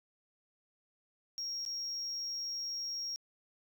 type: tone with dropouts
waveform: sine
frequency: 5588 Hz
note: F8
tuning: in tune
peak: -34 dBFS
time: 1.38-3.16 s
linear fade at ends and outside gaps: 0 ms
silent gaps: 1.651-1.662 s
effects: tanh soft clip ceiling -34 dBFS + 12-bit